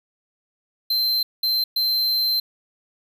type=tone bursts at uneven times; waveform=square; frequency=4110 Hz; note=C8; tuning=32 cents flat; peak=-19 dBFS; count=3; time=0.9-1.23 / 1.43-1.64 / 1.76-2.4 s; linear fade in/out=5 ms; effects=9-bit